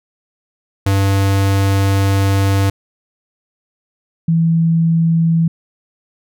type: tone pair in turn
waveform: square / sine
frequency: 98 / 164.82 Hz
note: G2 / E3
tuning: 0 / 0 cents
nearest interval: major sixth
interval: 900 cents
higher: second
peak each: -12 / -10 dBFS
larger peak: second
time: 0.86-2.7 / 4.28-5.48 s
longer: first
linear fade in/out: 5 ms
effects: none